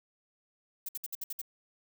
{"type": "noise bursts", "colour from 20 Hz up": "violet", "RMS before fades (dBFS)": -37, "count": 7, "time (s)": [0.86, 1.416], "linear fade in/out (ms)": 5, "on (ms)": 28, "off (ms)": 60, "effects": []}